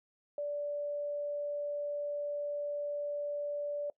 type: tone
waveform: sine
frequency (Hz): 582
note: D5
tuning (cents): -16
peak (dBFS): -33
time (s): 0.38-3.9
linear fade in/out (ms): 2
effects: noise-tail reverb RT60 0.1 s tail -21 dB re dry